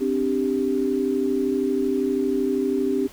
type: chord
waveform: sine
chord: C suspended second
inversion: none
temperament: just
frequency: 261.6 / 294.3 / 392.4 Hz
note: C4 / D4 / G4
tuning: 0 / +4 / +2 cents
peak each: -24 / -26 / -23 dBFS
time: 0-3.08 s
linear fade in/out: 20 ms
effects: pink hiss -46 dBFS RMS until 3.12 s